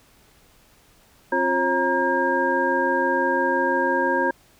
sine tone cluster, 266.4 / 352.3 / 539 / 939 / 1613 Hz, C4 / F4 / C#5 / A#5 / G6, +31 / +15 / -49 / +12 / +49 cents, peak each -28 / -26 / -25 / -23 / -24 dBFS, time 1.32-4.31 s, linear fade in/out 5 ms, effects pink hiss -56 dBFS RMS until 4.59 s

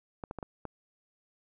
clicks, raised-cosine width 1 ms, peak -24 dBFS, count 5, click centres 0.238 / 0.311 / 0.387 / 0.428 / 0.653 s, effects none

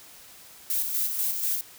violet noise with tremolo, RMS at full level -26 dBFS, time 0.7-1.61 s, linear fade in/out 2 ms, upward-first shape square, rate 4.1 Hz, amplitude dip 40%, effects white hiss -49 dBFS RMS until 1.78 s

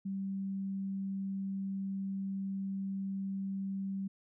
sine tone, 194.4 Hz, G3, 14 cents flat, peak -34 dBFS, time 0.05-4.08 s, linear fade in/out 10 ms, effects none

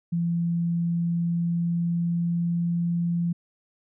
sine tone with pitch glide, 170 to 171.28 Hz, F3 to F3, -46 to -33 cents, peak -22 dBFS, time 0.12-3.33 s, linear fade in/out 10 ms, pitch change +13 cents, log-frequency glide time 0.81-2.88 s, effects none

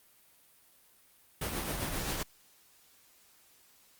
pink noise with tremolo, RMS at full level -33 dBFS, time 1.41-2.23 s, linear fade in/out 5 ms, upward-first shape triangle, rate 7.6 Hz, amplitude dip 45%, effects white hiss -63 dBFS RMS until 3.99 s + Opus 32 kbps

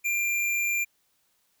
square tone, 2382 Hz, D7, 24 cents sharp, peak -25 dBFS, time 0.04-0.85 s, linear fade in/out 20 ms, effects white hiss -70 dBFS RMS until 1.6 s

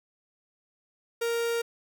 45% pulse tone, 466.2 Hz, A#4, in tune, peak -26 dBFS, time 1.21-1.62 s, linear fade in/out 10 ms, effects none

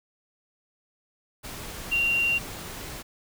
sine tone in noise, 2764 Hz, F7, 19 cents flat, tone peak -21 dBFS, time 1.91-2.39 s, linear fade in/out 20 ms, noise pink, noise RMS -38 dBFS, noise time 1.43-3.03 s, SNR +14 dB, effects none

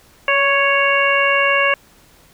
harmonic tone with a mistuned harmonic, 554.4 Hz, C#5, in tune, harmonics 1 / 2 / 3 / 4 / 5, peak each -19 / -19 / -19 / -19 / -19 dBFS, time 0.28-1.74 s, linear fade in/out 2 ms, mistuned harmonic 1, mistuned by +23 cents, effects pink hiss -50 dBFS RMS until 2.33 s

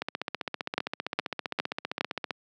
two click trains, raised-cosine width 0.3 ms, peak -14 / -9 dBFS, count 36 / 4, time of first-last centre 0.02-2.308 / 0.78-2.01 s, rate 15.3 / 2.44 Hz, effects high-pass 200 Hz 12 dB/octave

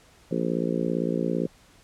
harmonic tone, 57.7 Hz, A#1, 17 cents flat, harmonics 3 / 4 / 5 / 6 / 7 / 8 / 9, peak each -29 / -30 / -31 / -32 / -32 / -33 / -34 dBFS, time 0.31-1.47 s, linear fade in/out 5 ms, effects pink hiss -56 dBFS RMS until 1.83 s + low-pass 10000 Hz 12 dB/octave

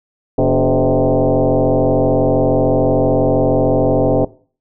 sine tone with frequency modulation, 110 Hz, A2, in tune, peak -10 dBFS, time 0.38-4.25 s, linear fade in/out 5 ms, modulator 133 Hz, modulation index 4.5, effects noise-tail reverb RT60 0.4 s tail -19 dB re dry

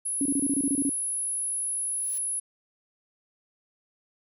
sine tone, 10548 Hz, E9, in tune, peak -27 dBFS, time 0.05-2.4 s, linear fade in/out 10 ms
sine tone bursts, 275.2 Hz, C#4, 12 cents flat, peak -23 dBFS, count 10, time 0.21-0.894 s, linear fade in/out 2 ms, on 45 ms, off 26 ms
blue noise with exponential growth, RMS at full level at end -42 dBFS, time 1.73-2.18 s, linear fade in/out 1 ms, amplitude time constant 96 ms
effects none

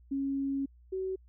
sine tone pair in turn, 274.5 / 377.7 Hz, C#4 / F#4, -17 / +36 cents, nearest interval tritone, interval 553 cents, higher second, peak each -29 / -31 dBFS, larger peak first, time 0.11-0.66 / 0.92-1.16 s, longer first, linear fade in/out 10 ms, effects added 60 Hz sine -55 dBFS peak until 1.28 s

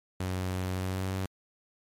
sawtooth tone with pitch glide, 92.5 to 94.99 Hz, F#2 to F#2, 0 to +46 cents, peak -26 dBFS, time 0.2-1.26 s, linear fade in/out 5 ms, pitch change +46 cents, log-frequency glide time 0.71-1.14 s, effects MP3 64 kbps

